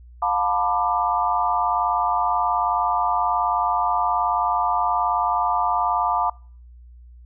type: chord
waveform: sine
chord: B half-diminished seventh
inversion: second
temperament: just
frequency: 711.2 / 889 / 987.8 / 1185.3 Hz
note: F5 / A5 / B5 / D6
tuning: +31 / +18 / 0 / +16 cents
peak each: -24 dBFS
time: 0.22-6.3 s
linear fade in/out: 5 ms
effects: noise-tail reverb RT60 0.5 s tail -26 dB re dry + added 60 Hz sine -42 dBFS peak until 7.25 s